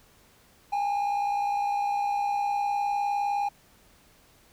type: tone pair together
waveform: triangle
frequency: 812.3 / 872 Hz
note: G#5 / A5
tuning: -39 / -16 cents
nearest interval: minor second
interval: 123 cents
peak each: -23 / -33 dBFS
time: 0.72-3.49 s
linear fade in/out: 10 ms
effects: pink hiss -59 dBFS RMS until 4.52 s